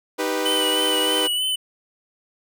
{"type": "chord", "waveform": "sawtooth", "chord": "Eb augmented", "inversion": "none", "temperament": "equal", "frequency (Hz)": [311.1, 392, 493.9], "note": ["Eb4", "G4", "B4"], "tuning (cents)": [0, 0, 0], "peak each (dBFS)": [-23, -23, -21], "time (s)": [0.18, 1.28], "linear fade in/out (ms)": 20}
{"type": "tone with vibrato", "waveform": "square", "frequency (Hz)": 2989, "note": "F#7", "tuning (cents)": 17, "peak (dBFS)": -21, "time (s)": [0.45, 1.56], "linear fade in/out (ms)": 10, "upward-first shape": "sine", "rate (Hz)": 3.2, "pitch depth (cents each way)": 35}
{"effects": []}